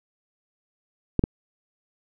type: clicks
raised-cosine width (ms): 3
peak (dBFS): -6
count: 2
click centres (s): 1.193 / 1.239
effects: none